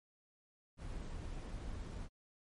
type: noise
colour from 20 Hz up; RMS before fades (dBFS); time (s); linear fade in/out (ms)
brown; -44; 0.77-2.09; 50
effects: MP3 48 kbps